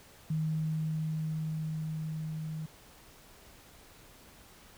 sine tone with level ramp, 157.1 Hz, D#3, 17 cents sharp, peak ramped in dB -28 to -35 dBFS, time 0.3-2.66 s, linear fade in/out 5 ms, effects pink hiss -56 dBFS RMS until 4.77 s

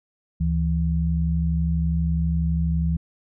sine tone pair together, 72.66 / 164.81 Hz, D2 / E3, -18 / 0 cents, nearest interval octave + major second, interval 1418 cents, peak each -22 dBFS, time 0.4-2.97 s, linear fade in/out 10 ms, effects none

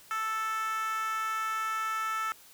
10% pulse tone with high-pass filter, 440 Hz, A4, in tune, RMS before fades -32 dBFS, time 0.11-2.32 s, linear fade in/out 0 ms, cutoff 1300 Hz, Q 5.1, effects white hiss -55 dBFS RMS until 2.53 s

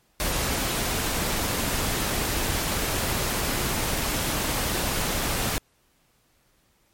pink noise, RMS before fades -26 dBFS, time 0.2-5.58 s, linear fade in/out 0 ms, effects pink hiss -65 dBFS RMS until 6.93 s + MP3 64 kbps

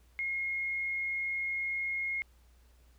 sine tone, 2151 Hz, C7, 47 cents sharp, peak -31 dBFS, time 0.19-2.22 s, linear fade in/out 0 ms, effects added 60 Hz sine -59 dBFS peak until 2.98 s + pink hiss -69 dBFS RMS until 2.98 s

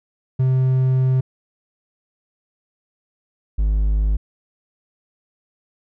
triangle tone pair in turn, 130 / 51.7 Hz, C3 / G#1, -11 / -7 cents, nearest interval octave + major third, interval 1596 cents, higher first, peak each -12 / -13 dBFS, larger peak first, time 0.39-1.21 / 3.58-4.17 s, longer first, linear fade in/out 10 ms, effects none

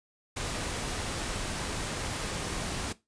pink noise, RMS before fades -34 dBFS, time 0.36-2.93 s, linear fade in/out 10 ms, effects noise-tail reverb RT60 0.2 s tail -17 dB re dry + resampled to 22050 Hz

